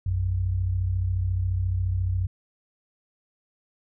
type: tone pair together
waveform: sine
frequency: 58.22 / 92.5 Hz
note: A#1 / F#2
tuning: -2 / 0 cents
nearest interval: minor sixth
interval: 802 cents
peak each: -29 / -23 dBFS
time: 0.06-2.27 s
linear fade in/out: 5 ms
effects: none